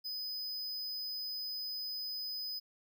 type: tone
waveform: square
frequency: 5010 Hz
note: D#8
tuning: 11 cents sharp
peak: -38 dBFS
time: 0.04-2.6 s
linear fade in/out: 20 ms
effects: none